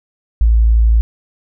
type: tone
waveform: sine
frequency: 56 Hz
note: A1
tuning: 31 cents sharp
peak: -7 dBFS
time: 0.41-1.01 s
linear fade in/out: 0 ms
effects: none